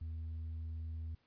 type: tone with tanh clipping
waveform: triangle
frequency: 80.6 Hz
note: E2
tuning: 38 cents flat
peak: -40 dBFS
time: 0.01-1.15 s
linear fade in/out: 5 ms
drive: 7 dB
effects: pink hiss -75 dBFS RMS until 1.26 s + resampled to 11025 Hz